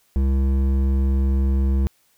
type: tone with hard clipping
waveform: triangle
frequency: 67.1 Hz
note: C2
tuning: 44 cents sharp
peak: -18 dBFS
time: 0.16-1.87 s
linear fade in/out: 0 ms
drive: 14 dB
effects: white hiss -62 dBFS RMS until 2.17 s